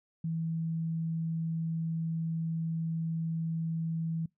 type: tone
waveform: sine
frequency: 163.3 Hz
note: E3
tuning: 16 cents flat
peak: -30 dBFS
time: 0.24-4.26 s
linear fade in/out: 5 ms
effects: noise-tail reverb RT60 0.2 s tail -26 dB re dry